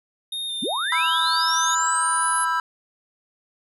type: tone with vibrato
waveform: square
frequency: 3652 Hz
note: A#7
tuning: 36 cents flat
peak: -27 dBFS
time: 0.32-1.75 s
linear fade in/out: 5 ms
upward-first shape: square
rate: 2.9 Hz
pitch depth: 18 cents each way
type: linear sweep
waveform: sine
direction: up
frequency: 165.2 to 11090 Hz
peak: -24 dBFS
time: 0.62-2.45 s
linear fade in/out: 10 ms
type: chord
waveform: triangle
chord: E minor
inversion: second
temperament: equal with one note detuned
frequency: 987.8 / 1318.5 / 1598.2 Hz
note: B5 / E6 / G6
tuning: 0 / 0 / +33 cents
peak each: -22 / -22 / -25 dBFS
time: 0.92-2.6 s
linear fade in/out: 2 ms
effects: none